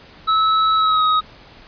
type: tone with pitch glide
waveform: square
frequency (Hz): 1300 to 1260.1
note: E6 to D#6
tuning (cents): -24 to +22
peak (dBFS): -14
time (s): 0.27-1.21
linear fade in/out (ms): 20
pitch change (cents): -54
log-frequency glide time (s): 0.76-1.04
effects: pink hiss -44 dBFS RMS until 1.67 s + resampled to 11025 Hz